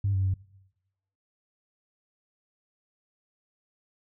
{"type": "tone with pitch steps", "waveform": "sine", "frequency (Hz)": [99.5, 95.6, 94.9], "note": ["G2", "G2", "F#2"], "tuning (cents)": [26, -43, 44], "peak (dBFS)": -22, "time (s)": [0.04, 0.34], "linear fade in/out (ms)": 5, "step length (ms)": 100, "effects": ["noise-tail reverb RT60 0.9 s tail -21 dB re dry", "tanh soft clip ceiling -18 dBFS"]}